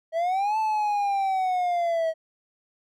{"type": "linear two-way sweep", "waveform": "triangle", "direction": "up then down", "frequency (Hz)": [639, 880, 639], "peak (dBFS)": -20, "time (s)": [0.12, 2.14], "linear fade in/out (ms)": 50, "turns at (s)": 0.58, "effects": []}